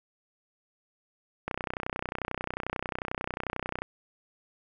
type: click train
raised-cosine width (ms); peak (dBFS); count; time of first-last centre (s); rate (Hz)
0.5; -16; 74; 1.48-3.82; 31.2
effects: none